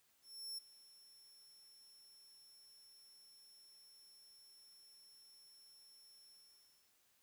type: tone with ADSR envelope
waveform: sawtooth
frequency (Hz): 5400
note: E8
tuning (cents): +41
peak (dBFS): -40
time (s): 0.22-6.94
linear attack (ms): 360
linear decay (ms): 10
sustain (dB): -19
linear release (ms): 630
effects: white hiss -75 dBFS RMS until 7.22 s